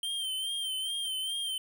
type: tone with vibrato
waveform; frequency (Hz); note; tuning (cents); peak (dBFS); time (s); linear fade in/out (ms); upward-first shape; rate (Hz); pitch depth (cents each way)
square; 3136; G7; 0; -32; 0.03-1.58; 2; sine; 2.4; 50
effects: none